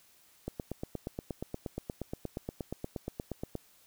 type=click train; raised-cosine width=2 ms; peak=-22 dBFS; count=27; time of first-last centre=0.48-3.553 s; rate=8.46 Hz; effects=white hiss -63 dBFS RMS until 3.86 s